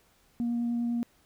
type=tone with vibrato; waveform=sine; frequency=236.9 Hz; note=A#3; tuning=28 cents sharp; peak=-25 dBFS; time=0.4-1.03 s; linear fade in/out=0 ms; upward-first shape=triangle; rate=10 Hz; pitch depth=10 cents each way; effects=tanh soft clip ceiling -24 dBFS + pink hiss -65 dBFS RMS until 1.25 s